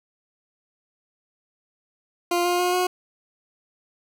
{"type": "tone with pitch steps", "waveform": "20% pulse", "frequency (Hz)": [349.2, 353.7, 358.2, 362.8], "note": ["F4", "F4", "F4", "F#4"], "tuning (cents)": [0, 22, 44, -34], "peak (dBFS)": -15, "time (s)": [2.31, 2.87], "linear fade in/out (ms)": 5, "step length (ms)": 140, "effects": []}